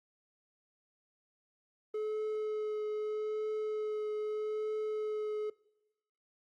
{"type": "tone with vibrato", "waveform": "triangle", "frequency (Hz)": 427.9, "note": "A4", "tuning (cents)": -48, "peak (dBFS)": -31, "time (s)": [1.94, 5.5], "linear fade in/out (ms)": 5, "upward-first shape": "triangle", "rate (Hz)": 0.8, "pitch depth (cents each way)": 13, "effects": ["noise-tail reverb RT60 1.0 s tail -23 dB re dry", "Opus 24 kbps"]}